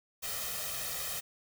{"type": "noise with comb filter", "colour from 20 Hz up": "white", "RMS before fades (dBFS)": -37, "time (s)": [0.22, 1.21], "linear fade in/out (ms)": 20, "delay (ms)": 1.6, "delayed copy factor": 0.8, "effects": []}